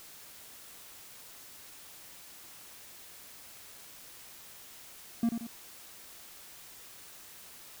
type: tone with echo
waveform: triangle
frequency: 231.8 Hz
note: A#3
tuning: 10 cents flat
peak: -22 dBFS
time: 5.23-5.29 s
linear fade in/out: 2 ms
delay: 89 ms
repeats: 2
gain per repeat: -7 dB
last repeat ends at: 5.468 s
effects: white hiss -51 dBFS RMS until 7.8 s